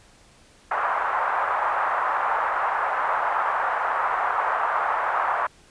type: band-pass noise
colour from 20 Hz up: pink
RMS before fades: -24 dBFS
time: 0.71-5.47 s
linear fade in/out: 5 ms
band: 790 to 1400 Hz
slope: 24 dB/octave
effects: pink hiss -54 dBFS RMS until 5.7 s + resampled to 22050 Hz